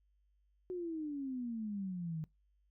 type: exponential sweep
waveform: sine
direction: down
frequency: 370 to 153.6 Hz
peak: -37 dBFS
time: 0.7-2.24 s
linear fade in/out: 0 ms
effects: noise-tail reverb RT60 0.2 s tail -22 dB re dry + added 50 Hz sine -70 dBFS peak until 2.7 s